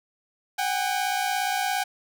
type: tone pair together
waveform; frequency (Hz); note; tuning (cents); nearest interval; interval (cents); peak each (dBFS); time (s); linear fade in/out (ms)
sawtooth; 749 / 806.2; F#5 / G5; +21 / +48; minor second; 127; -23; 0.58-1.84; 10
effects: none